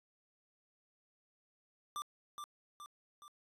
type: tone with echo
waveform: square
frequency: 1182 Hz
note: D6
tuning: 11 cents sharp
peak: -39 dBFS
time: 1.96-2.02 s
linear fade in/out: 0 ms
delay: 420 ms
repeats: 3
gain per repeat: -5 dB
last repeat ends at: 3.28 s
effects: resampled to 32000 Hz